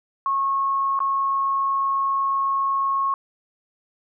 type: tone with dropouts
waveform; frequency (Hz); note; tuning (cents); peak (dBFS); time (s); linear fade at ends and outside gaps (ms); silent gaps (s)
sine; 1093; C#6; -25; -19; 0.26-3.14; 1; 0.991-1.003
effects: none